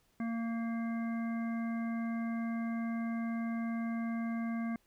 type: harmonic tone with a mistuned harmonic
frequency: 229.4 Hz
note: A#3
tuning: 28 cents flat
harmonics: 1 / 3 / 5 / 7 / 9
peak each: -33 / -46 / -49 / -51 / -50 dBFS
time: 0.2-4.76 s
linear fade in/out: 2 ms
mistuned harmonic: 9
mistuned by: +25 cents
effects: pink hiss -72 dBFS RMS until 4.86 s